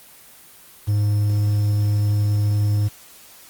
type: tone with quantisation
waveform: triangle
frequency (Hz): 103.83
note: G#2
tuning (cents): 0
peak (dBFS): -14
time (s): 0.87-2.89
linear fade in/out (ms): 20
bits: 7
effects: white hiss -46 dBFS RMS until 3.49 s + Opus 24 kbps